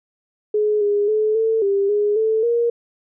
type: tone with pitch steps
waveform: sine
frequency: 422.5 / 410.2 / 430.3 / 446.2 / 397.2 / 414.7 / 440.4 / 470.7 Hz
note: G#4 / G#4 / A4 / A4 / G4 / G#4 / A4 / A#4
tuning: +30 / -21 / -39 / +24 / +23 / -3 / +2 / +17 cents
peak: -15 dBFS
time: 0.54-2.7 s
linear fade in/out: 5 ms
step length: 270 ms
effects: none